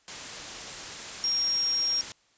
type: tone in noise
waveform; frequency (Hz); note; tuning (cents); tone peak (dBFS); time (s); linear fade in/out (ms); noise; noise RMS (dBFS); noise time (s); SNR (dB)
sine; 5580; F8; -2; -24; 1.24-2.01; 0; white; -38; 0.08-2.12; +11
effects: white hiss -65 dBFS RMS until 2.37 s + resampled to 16000 Hz